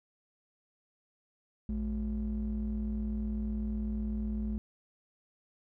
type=ring-modulated tone; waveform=triangle; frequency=78 Hz; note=D#2; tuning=5 cents sharp; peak=-26 dBFS; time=1.69-4.58 s; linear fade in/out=0 ms; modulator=136 Hz; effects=none